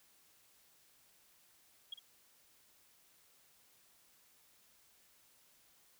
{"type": "tone with echo", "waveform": "sine", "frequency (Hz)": 3284, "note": "G#7", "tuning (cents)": -20, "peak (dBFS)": -40, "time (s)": [1.92, 1.94], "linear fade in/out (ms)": 5, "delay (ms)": 53, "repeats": 1, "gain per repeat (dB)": -10, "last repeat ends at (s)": 1.993, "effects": ["white hiss -68 dBFS RMS until 5.99 s"]}